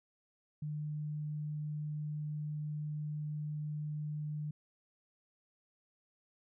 sine tone, 150.5 Hz, D3, 43 cents sharp, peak -36 dBFS, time 0.62-4.51 s, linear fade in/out 5 ms, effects none

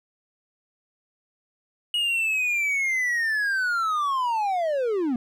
triangle linear sweep, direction down, 2900 to 230 Hz, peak -20 dBFS, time 1.94-5.16 s, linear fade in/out 2 ms, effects none

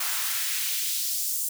white noise with high-pass filter sweep, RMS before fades -28 dBFS, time 0-1.49 s, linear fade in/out 5 ms, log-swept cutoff 910 to 8100 Hz, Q 1.1, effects none

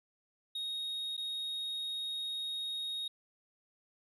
triangle tone with dropouts, 3743 Hz, A#7, 6 cents sharp, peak -34 dBFS, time 0.55-3.08 s, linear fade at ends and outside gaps 5 ms, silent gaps 1.168-1.176 s, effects resampled to 32000 Hz

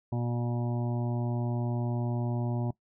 harmonic tone, 120 Hz, B2, 49 cents flat, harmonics 1 / 2 / 3 / 5 / 6 / 7 / 8, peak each -29 / -35 / -39 / -43 / -45 / -46 / -47 dBFS, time 0.12-2.71 s, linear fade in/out 5 ms, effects noise-tail reverb RT60 0.1 s tail -20 dB re dry

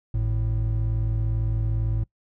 triangle tone pair together, 52.21 / 110 Hz, G#1 / A2, +10 / 0 cents, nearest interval octave + minor second, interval 1290 cents, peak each -23 / -22 dBFS, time 0.14-2.04 s, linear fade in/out 5 ms, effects noise-tail reverb RT60 0.1 s tail -23 dB re dry

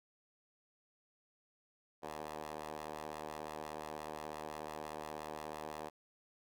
10% pulse ring-modulated tone, 76.6 Hz, D#2, 27 cents flat, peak -32 dBFS, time 2.02-5.9 s, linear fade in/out 20 ms, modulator 654 Hz, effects none

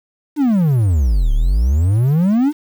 triangle exponential two-way sweep, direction down then up, 313.1 to 34.12 to 313.1 Hz, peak -9 dBFS, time 0.36-2.53 s, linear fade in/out 50 ms, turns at 1.33 s, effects 7-bit

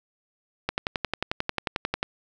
click train, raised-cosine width 0.3 ms, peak -9 dBFS, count 16, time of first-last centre 0.69-2.029 s, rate 11.2 Hz, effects none

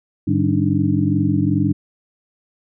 sine tone cluster, 103.2 / 149 / 194.7 / 283.3 / 305.6 Hz, G#2 / D3 / G3 / C#4 / D#4, -10 / +25 / -12 / +38 / -31 cents, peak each -21 dBFS, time 0.27-1.73 s, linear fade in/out 10 ms, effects none

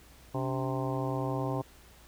harmonic tone with a mistuned harmonic, 130.7 Hz, C3, 1 cent flat, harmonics 1 / 2 / 3 / 4 / 5 / 6 / 7 / 8, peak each -33 / -36 / -38 / -39 / -40 / -41 / -41 / -42 dBFS, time 0.34-1.62 s, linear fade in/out 10 ms, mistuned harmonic 2, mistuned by +140 cents, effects added 60 Hz sine -57 dBFS peak until 2.07 s + pink hiss -57 dBFS RMS until 2.07 s

